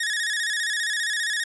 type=tone with vibrato; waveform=sawtooth; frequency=1774 Hz; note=A6; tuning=14 cents sharp; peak=-20 dBFS; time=0-1.44 s; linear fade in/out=5 ms; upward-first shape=square; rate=15 Hz; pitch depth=77 cents each way; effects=resampled to 24000 Hz